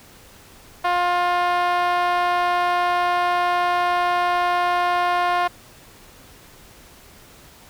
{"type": "tone with band-pass filter", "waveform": "5% pulse", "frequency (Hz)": 353.8, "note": "F4", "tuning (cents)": 23, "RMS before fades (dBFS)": -20, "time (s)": [0.84, 5.48], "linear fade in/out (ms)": 10, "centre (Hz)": 830, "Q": 2.7, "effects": ["pink hiss -47 dBFS RMS until 7.69 s"]}